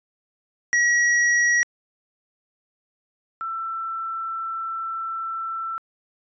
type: tone pair in turn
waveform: square / sine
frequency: 1914 / 1336.3 Hz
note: A#6 / E6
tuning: +45 / +23 cents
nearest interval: tritone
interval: 622 cents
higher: first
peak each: -17 / -26 dBFS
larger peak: first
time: 0.73-1.63 / 3.41-5.78 s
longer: second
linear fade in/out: 0 ms
effects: resampled to 16000 Hz